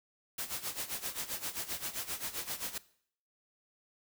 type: noise with tremolo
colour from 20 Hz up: white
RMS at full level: -36 dBFS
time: 0.38-2.78 s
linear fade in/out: 5 ms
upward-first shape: sine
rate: 7.6 Hz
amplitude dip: 80%
effects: noise-tail reverb RT60 0.6 s tail -19 dB re dry